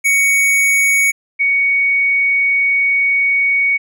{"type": "tone pair in turn", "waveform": ["square", "sine"], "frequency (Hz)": [2235, 2235], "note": ["C#7", "C#7"], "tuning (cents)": [14, 14], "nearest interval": "unison", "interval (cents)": 0, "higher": "neither", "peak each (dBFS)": -11, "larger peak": "neither", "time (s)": [[0.04, 1.12], [1.39, 3.78]], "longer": "second", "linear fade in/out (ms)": 20, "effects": []}